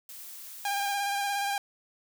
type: noise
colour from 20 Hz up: blue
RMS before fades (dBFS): -44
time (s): 0.09-0.94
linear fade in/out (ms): 2
type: tone with vibrato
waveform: sawtooth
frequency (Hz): 803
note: G5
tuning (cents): +41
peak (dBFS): -24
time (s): 0.65-1.58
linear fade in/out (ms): 2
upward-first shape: square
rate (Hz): 17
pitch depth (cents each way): 18
effects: none